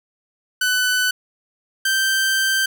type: tone pair in turn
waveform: sawtooth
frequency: 1499 / 1561.4 Hz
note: F#6 / G6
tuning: +22 / -7 cents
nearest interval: minor second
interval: 71 cents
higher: second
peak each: -13 dBFS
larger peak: neither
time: 0.61-1.11 / 1.85-2.66 s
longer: second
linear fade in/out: 5 ms
effects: none